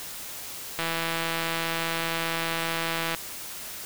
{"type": "click train", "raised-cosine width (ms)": 0.3, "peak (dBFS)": -12, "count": 390, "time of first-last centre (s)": [0.79, 3.148], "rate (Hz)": 165, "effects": ["white hiss -38 dBFS RMS until 3.85 s"]}